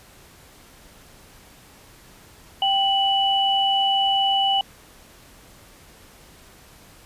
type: tone pair together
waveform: sine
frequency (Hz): 784 / 2960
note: G5 / F#7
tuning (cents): 0 / 0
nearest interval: octave + major seventh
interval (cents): 2300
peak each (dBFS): -20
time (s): 2.62-4.61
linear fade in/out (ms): 2
effects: pink hiss -49 dBFS RMS until 7.05 s + resampled to 32000 Hz